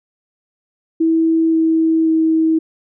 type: tone with pitch steps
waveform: sine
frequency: 325.3 / 323.1 / 320.8 Hz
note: E4 / E4 / E4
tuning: -23 / -35 / -47 cents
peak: -11 dBFS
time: 1-2.59 s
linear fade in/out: 10 ms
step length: 530 ms
effects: none